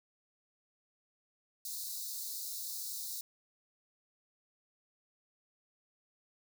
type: high-pass noise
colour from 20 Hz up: white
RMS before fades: -41 dBFS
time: 1.65-3.21 s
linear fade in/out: 2 ms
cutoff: 3800 Hz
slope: 96 dB/octave
effects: none